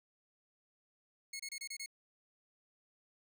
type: tone bursts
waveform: 15% pulse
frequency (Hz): 2177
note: C#7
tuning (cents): -32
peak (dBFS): -35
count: 6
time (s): 1.33-1.861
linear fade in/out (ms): 5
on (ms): 66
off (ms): 27
effects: none